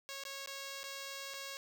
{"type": "tone with dropouts", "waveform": "5% pulse", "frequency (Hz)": 549, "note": "C#5", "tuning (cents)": -17, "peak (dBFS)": -31, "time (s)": [0.09, 1.57], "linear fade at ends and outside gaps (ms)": 0, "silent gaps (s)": [[0.237, 0.252], [0.461, 0.474], [0.833, 0.84], [1.337, 1.341]], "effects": []}